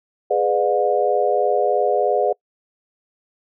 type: chord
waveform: sine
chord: G# diminished seventh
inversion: none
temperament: just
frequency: 415.3 / 498.4 / 598 / 717.6 Hz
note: G#4 / B4 / D5 / F5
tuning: 0 / +16 / +31 / +47 cents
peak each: -21 dBFS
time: 0.3-2.33 s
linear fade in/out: 10 ms
effects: noise-tail reverb RT60 0.1 s tail -26 dB re dry